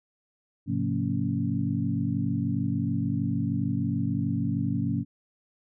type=tone cluster; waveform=sine; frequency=106.2 / 132.8 / 175.8 / 228.2 / 278.6 Hz; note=G#2 / C3 / F3 / A#3 / C#4; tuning=+39 / +26 / +12 / -37 / +9 cents; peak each=-31 dBFS; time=0.66-5.05 s; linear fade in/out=50 ms; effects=none

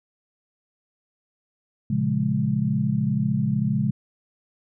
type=chord; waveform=sine; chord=Bb minor seventh; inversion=none; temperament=equal; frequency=116.54 / 138.59 / 174.61 / 207.7 Hz; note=Bb2 / Db3 / F3 / Ab3; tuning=0 / 0 / 0 / 0 cents; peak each=-28 / -24 / -28 / -24 dBFS; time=1.9-3.91 s; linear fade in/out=5 ms; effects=none

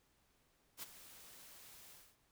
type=noise with ADSR envelope; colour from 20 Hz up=white; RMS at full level=-45 dBFS; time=0.77-2.17 s; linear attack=56 ms; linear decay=21 ms; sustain=-13 dB; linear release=260 ms; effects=pink hiss -75 dBFS RMS until 2.31 s

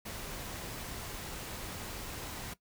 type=noise; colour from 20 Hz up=pink; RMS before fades=-42 dBFS; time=0.05-2.54 s; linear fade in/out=10 ms; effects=noise-tail reverb RT60 0.1 s tail -17 dB re dry

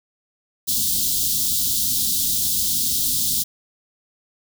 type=band-stop noise; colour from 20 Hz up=white; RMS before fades=-21 dBFS; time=0.67-3.44 s; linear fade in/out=20 ms; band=280 to 3400 Hz; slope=48 dB/octave; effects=none

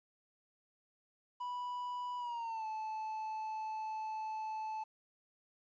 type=tone with pitch glide; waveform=triangle; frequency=984 to 871.6 Hz; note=B5 to A5; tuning=-7 to -17 cents; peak=-36 dBFS; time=1.4-4.84 s; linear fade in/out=10 ms; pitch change=-210 cents; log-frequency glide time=2.18-2.66 s; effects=resampled to 16000 Hz + 12-bit

